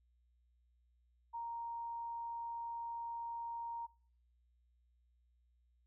sine tone, 932.3 Hz, A#5, in tune, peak -40 dBFS, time 1.33-3.87 s, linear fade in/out 20 ms, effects noise-tail reverb RT60 0.6 s tail -25 dB re dry + added 60 Hz sine -70 dBFS peak until 5.86 s

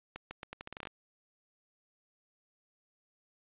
accelerating click train, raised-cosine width 0.3 ms, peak -25 dBFS, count 12, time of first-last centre 0.16-0.872 s, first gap 150 ms, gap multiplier 0.81, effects resampled to 8000 Hz + 11-bit

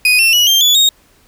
35% pulse tone with pitch steps, 2489 / 2699 / 2926 / 3172 / 3440 / 3729 Hz, D#7 / E7 / F#7 / G7 / A7 / A#7, 0 / +40 / -20 / +20 / -40 / 0 cents, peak -6 dBFS, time 0.05-0.89 s, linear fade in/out 2 ms, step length 140 ms, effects pink hiss -51 dBFS RMS until 1.27 s

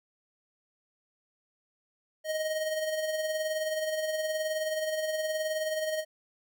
square tone with tremolo, 625 Hz, D#5, 8 cents sharp, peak -28 dBFS, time 2.24-6.05 s, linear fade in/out 50 ms, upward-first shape sine, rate 19 Hz, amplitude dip 45%, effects none

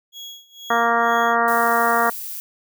35% pulse tone with tremolo, 3327 Hz, G#7, 2 cents sharp, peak -31 dBFS, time 0.12-1.37 s, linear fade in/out 50 ms, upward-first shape sine, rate 2.1 Hz, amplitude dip 90%
harmonic tone, 233.1 Hz, A#3, in tune, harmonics 1 / 2 / 3 / 4 / 5 / 6 / 7 / 8, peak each -29 / -25 / -21 / -23 / -21 / -23 / -29 / -26 dBFS, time 0.7-2.1 s, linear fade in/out 5 ms
violet noise, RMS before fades -31 dBFS, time 1.48-2.4 s, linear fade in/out 0 ms
effects none

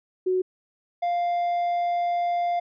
sine / triangle tone pair in turn, 370 / 698.5 Hz, F#4 / F5, 0 / 0 cents, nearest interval major seventh, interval 1100 cents, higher second, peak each -20 dBFS, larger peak neither, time 0.26-0.42 / 1.02-2.6 s, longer second, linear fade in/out 10 ms, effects resampled to 11025 Hz

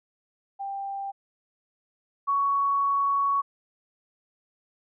sine tone pair in turn, 790 / 1117.2 Hz, G5 / C#6, +13 / +13 cents, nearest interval tritone, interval 600 cents, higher second, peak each -30 / -21 dBFS, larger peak second, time 0.59-1.12 / 2.27-3.42 s, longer second, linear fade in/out 20 ms, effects none

